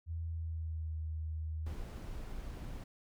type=tone with pitch glide; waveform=sine; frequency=82.41 to 78.92 Hz; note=E2 to D#2; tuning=0 to +25 cents; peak=-36 dBFS; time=0.06-1.75 s; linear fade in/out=50 ms; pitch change=-75 cents; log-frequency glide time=0.24-0.97 s
type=noise; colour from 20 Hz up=brown; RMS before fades=-43 dBFS; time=1.66-2.84 s; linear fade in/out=5 ms
effects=none